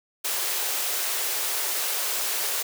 white high-pass noise, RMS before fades -27 dBFS, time 0.24-2.63 s, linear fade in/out 10 ms, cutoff 350 Hz, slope 48 dB/octave, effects none

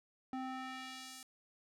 square tone with band-pass filter sweep, 260 Hz, C4, 11 cents flat, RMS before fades -45 dBFS, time 0.33-1.23 s, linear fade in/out 2 ms, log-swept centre 590 to 8800 Hz, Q 0.8, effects none

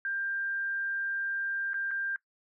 sine tone with dropouts, 1590 Hz, G6, 24 cents sharp, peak -30 dBFS, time 0.05-2.16 s, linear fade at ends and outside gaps 1 ms, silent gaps 1.733-1.742 / 1.909-1.913 s, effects noise-tail reverb RT60 0.1 s tail -19 dB re dry

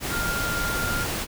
sine tone in noise, 1400 Hz, F6, 4 cents sharp, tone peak -27 dBFS, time 0.09-1.07 s, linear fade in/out 50 ms, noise pink, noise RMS -28 dBFS, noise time 0-1.27 s, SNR -2 dB, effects none

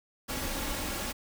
pink noise with comb filter, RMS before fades -34 dBFS, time 0.28-1.13 s, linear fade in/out 20 ms, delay 3.6 ms, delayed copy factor +0.5, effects none

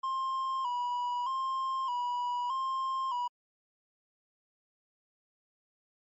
triangle tone with vibrato, 1016 Hz, B5, 49 cents sharp, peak -28 dBFS, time 0.03-3.28 s, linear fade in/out 10 ms, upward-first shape square, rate 0.81 Hz, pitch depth 71 cents each way, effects MP3 32 kbps

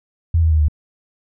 sine tone with pitch steps, 83.1 / 80.41 / 77.8 / 75.28 Hz, E2 / E2 / D#2 / D2, +15 / -42 / 0 / +43 cents, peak -11 dBFS, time 0.34-0.684 s, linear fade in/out 5 ms, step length 86 ms, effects none

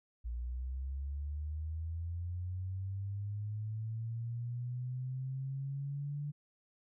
sine linear sweep, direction up, 57.7 to 146.83 Hz, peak -36 dBFS, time 0.24-6.32 s, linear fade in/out 20 ms, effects none

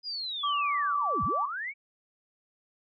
sine linear two-way sweep, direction down then up, 5000 to 58.27 to 2327 Hz, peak -32 dBFS, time 0.03-1.74 s, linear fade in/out 50 ms, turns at 1.24 s
sine tone, 1158 Hz, D6, 25 cents flat, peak -26 dBFS, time 0.43-1.46 s, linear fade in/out 10 ms
effects none

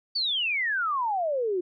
sine exponential sweep, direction down, 4642 to 346.3 Hz, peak -24 dBFS, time 0.15-1.61 s, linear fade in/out 10 ms, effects none

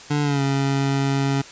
25% pulse tone with pitch glide, 146.83 to 137.79 Hz, D3 to C#3, 0 to -10 cents, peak -15 dBFS, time 0.1-1.42 s, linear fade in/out 10 ms, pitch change -110 cents, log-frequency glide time 0.22-0.42 s, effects white hiss -41 dBFS RMS until 1.51 s + resampled to 16000 Hz

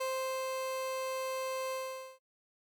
30% pulse tone with ADSR envelope, 523.3 Hz, C5, in tune, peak -30 dBFS, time 0-2.19 s, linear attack 11 ms, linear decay 450 ms, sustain -2 dB, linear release 470 ms, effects noise-tail reverb RT60 0.1 s tail -23 dB re dry

